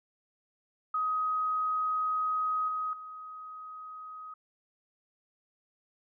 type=tone with level steps; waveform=sine; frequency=1259 Hz; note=D#6; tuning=20 cents sharp; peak=-27 / -30 / -41 dBFS; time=0.94-4.34 s; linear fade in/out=5 ms; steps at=2.68 / 2.93 s; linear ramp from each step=2 ms; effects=none